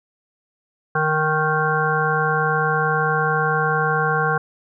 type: harmonic tone with a mistuned harmonic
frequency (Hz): 155.56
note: D#3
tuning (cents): 0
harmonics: 1 / 3 / 5 / 7 / 9 / 10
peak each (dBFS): -24 / -24 / -24 / -24 / -24 / -24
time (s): 0.95-4.38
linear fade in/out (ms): 5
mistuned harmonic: 1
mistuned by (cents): -16
effects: none